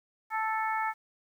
harmonic tone, 439.7 Hz, A4, 1 cent flat, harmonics 2 / 3 / 4 / 5, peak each -30 / -34 / -36 / -38 dBFS, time 0.3-0.94 s, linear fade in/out 50 ms, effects 10-bit

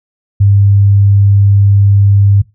sine tone, 100 Hz, G2, 35 cents sharp, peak -4 dBFS, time 0.4-2.42 s, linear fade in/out 10 ms, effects noise-tail reverb RT60 0.2 s tail -18 dB re dry

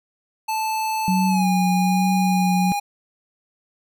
square tone with pitch glide, 875 to 816.4 Hz, A5 to G#5, -10 to -30 cents, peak -22 dBFS, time 0.48-2.8 s, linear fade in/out 10 ms, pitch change -120 cents, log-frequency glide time 1.27-1.46 s
sine tone with vibrato, 185 Hz, F#3, in tune, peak -17 dBFS, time 1.08-2.72 s, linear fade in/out 0 ms, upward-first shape triangle, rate 1.2 Hz, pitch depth 30 cents each way
effects none

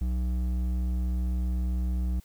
triangle tone with hard clipping, 61.74 Hz, B1, in tune, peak -27 dBFS, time 0.01-2.2 s, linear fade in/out 5 ms, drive 12 dB, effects white hiss -61 dBFS RMS until 2.24 s

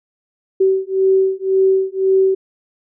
sine beating tone pair, 381.5 / 383.4 Hz, G4 / G4, -47 / -38 cents, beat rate 1.9 Hz, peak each -15 dBFS, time 0.6-2.35 s, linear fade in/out 10 ms, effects none

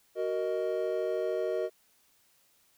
triangle chord, D# minor, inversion first, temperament just, 373.4 / 466.7 / 622.3 Hz, F#4 / A#4 / D#5, +16 / +2 / 0 cents, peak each -31 / -31 / -31 dBFS, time 0.15-1.7 s, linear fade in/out 50 ms, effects white hiss -67 dBFS RMS until 2.77 s

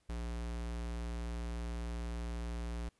square tone, 58.27 Hz, A#1, in tune, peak -38 dBFS, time 0.09-2.89 s, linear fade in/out 5 ms, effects pink hiss -75 dBFS RMS until 2.99 s + resampled to 24000 Hz

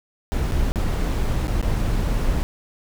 brown noise with dropouts, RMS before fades -21 dBFS, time 0.32-2.43 s, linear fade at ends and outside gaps 0 ms, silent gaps 0.514-0.521 / 0.72-0.758 / 1.471-1.481 / 1.614-1.627 s, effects none

